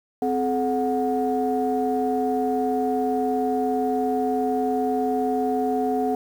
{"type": "tone cluster", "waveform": "sine", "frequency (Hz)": [258.7, 429.2, 733], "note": ["C4", "A4", "F#5"], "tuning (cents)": [-19, -43, -16], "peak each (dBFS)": -24, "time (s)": [0.22, 6.15], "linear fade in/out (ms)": 2, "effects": ["tanh soft clip ceiling -13 dBFS", "8-bit"]}